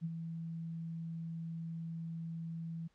sine tone with ADSR envelope, 164.81 Hz, E3, in tune, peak -33 dBFS, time 0.01-2.88 s, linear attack 38 ms, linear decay 36 ms, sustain -6 dB, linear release 13 ms, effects pink hiss -75 dBFS RMS until 2.94 s + low-pass 6000 Hz 12 dB/octave

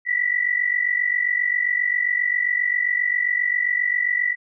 sine tone pair together, 1933.5 / 1981 Hz, B6 / B6, -37 / +5 cents, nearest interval unison, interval 42 cents, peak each -22 / -21 dBFS, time 0.05-4.36 s, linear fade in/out 50 ms, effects none

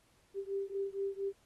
sine beating tone pair, 392 / 396.3 Hz, G4 / G4, 0 / +19 cents, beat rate 4.3 Hz, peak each -37 / -38 dBFS, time 0.34-1.33 s, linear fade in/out 50 ms, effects pink hiss -70 dBFS RMS until 1.45 s + AAC 32 kbps

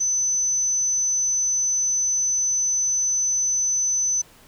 sine tone, 6060 Hz, F#8, 40 cents sharp, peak -19 dBFS, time 0-4.22 s, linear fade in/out 10 ms, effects pink hiss -51 dBFS RMS until 4.47 s

